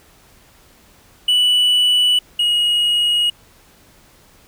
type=tone pair in turn; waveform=triangle; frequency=2960 / 2889 Hz; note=F#7 / F#7; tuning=0 / -42 cents; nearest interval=unison; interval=42 cents; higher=first; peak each=-10 / -12 dBFS; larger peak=first; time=1.28-2.19 / 2.39-3.3 s; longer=neither; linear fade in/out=5 ms; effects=pink hiss -50 dBFS RMS until 4.47 s